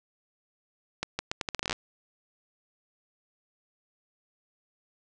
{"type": "accelerating click train", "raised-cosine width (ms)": 0.2, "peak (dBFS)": -12, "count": 14, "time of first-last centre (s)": [1.03, 1.729], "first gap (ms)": 160, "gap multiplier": 0.78, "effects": ["resampled to 22050 Hz", "7-bit"]}